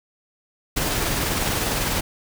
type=noise with tremolo; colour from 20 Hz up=pink; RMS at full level=-22 dBFS; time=0.76-2.01 s; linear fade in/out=10 ms; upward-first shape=sine; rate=20 Hz; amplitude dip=30%; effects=none